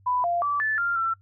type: tone with pitch steps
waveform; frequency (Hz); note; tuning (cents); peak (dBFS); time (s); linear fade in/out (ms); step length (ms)
sine; 994 / 694 / 1157 / 1746 / 1393 / 1344; B5 / F5 / D6 / A6 / F6 / E6; +11 / -11 / -26 / -14 / -5 / +33; -22; 0.06-1.14; 10; 180
effects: noise-tail reverb RT60 0.1 s tail -20 dB re dry + added 97 Hz sine -54 dBFS peak until 1.21 s